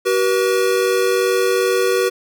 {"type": "tone pair together", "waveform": "square", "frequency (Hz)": [379.3, 481.8], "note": ["F#4", "B4"], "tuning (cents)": [43, -43], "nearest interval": "major third", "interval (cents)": 414, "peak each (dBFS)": -18, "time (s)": [0.05, 2.1], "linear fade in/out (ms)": 20, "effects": []}